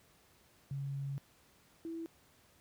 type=tone pair in turn; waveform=sine; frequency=138.59 / 329.6 Hz; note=C#3 / E4; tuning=0 / 0 cents; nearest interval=octave + minor third; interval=1500 cents; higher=second; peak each=-36 / -39 dBFS; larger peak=first; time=0.71-1.18 / 1.85-2.06 s; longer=first; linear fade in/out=0 ms; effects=pink hiss -66 dBFS RMS until 2.6 s + high-pass 60 Hz 12 dB/octave